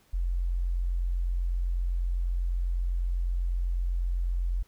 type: tone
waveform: sine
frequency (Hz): 44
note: F1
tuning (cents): +14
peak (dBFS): -25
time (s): 0.13-4.63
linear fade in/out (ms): 10
effects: pink hiss -64 dBFS RMS until 4.67 s